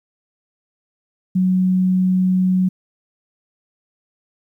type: tone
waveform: sine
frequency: 185 Hz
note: F#3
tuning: in tune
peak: -13 dBFS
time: 1.35-2.69 s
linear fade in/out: 10 ms
effects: 9-bit